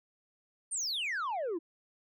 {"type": "exponential sweep", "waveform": "sine", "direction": "down", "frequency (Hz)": [9290, 311.1], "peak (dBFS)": -29, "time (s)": [0.71, 1.59], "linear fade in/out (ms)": 20, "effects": ["tanh soft clip ceiling -31 dBFS"]}